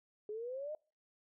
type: exponential sweep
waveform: sine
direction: up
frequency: 413.9 to 627 Hz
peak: -39 dBFS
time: 0.29-0.75 s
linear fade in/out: 2 ms
effects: noise-tail reverb RT60 0.4 s tail -26 dB re dry